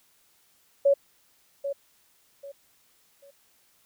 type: tone with echo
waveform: sine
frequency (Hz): 559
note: C#5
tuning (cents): +14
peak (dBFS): -16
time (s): 0.85-0.94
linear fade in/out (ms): 10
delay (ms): 790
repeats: 3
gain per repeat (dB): -11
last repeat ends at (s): 3.31
effects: white hiss -64 dBFS RMS until 3.85 s